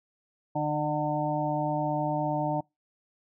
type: harmonic tone with a mistuned harmonic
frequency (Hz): 150.4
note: D3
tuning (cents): +42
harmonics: 1 / 2 / 4 / 5 / 6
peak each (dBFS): -32 / -32 / -32 / -32 / -32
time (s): 0.55-2.61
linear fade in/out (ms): 10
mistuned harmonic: 5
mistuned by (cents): -17
effects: noise-tail reverb RT60 0.2 s tail -25 dB re dry